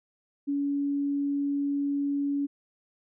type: tone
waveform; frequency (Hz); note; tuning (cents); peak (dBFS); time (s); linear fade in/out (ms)
sine; 283.1; C#4; +37; -25; 0.47-2.47; 20
effects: none